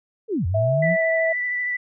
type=linear two-way sweep; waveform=sine; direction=down then up; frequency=474.4 to 82.41 to 184.6 Hz; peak=-20 dBFS; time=0.28-0.97 s; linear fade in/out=50 ms; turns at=0.46 s
type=tone; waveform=sine; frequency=652 Hz; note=E5; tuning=19 cents flat; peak=-19 dBFS; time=0.54-1.33 s; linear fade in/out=10 ms
type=tone with vibrato; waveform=sine; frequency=1975.5 Hz; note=B6; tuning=in tune; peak=-22 dBFS; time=0.82-1.77 s; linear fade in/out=10 ms; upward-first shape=sine; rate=13 Hz; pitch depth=15 cents each way
effects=none